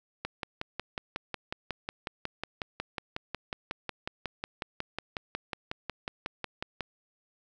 click train, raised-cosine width 0.3 ms, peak -17 dBFS, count 37, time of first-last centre 0.25-6.807 s, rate 5.49 Hz, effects none

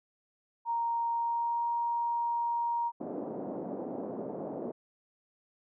sine tone with pitch glide, 932.3 to 940.4 Hz, A#5 to A#5, 0 to +15 cents, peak -28 dBFS, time 0.65-2.92 s, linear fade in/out 50 ms, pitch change +15 cents, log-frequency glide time 1.13-1.67 s
pink band-pass noise, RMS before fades -38 dBFS, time 3-4.72 s, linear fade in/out 10 ms, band 210 to 680 Hz, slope 24 dB/octave
effects none

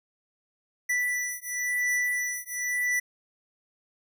square beating tone pair, 1972 / 1972.96 Hz, B6 / B6, -3 / -2 cents, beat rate 0.96 Hz, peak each -30 dBFS, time 0.89-3 s, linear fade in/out 10 ms, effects none

